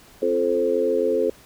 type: harmonic tone with a mistuned harmonic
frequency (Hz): 87.5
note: F2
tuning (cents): +4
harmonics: 3 / 4 / 5 / 6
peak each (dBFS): -29 / -26 / -21 / -23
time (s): 0.22-1.3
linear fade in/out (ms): 5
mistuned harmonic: 4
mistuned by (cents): -19
effects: pink hiss -50 dBFS RMS until 1.45 s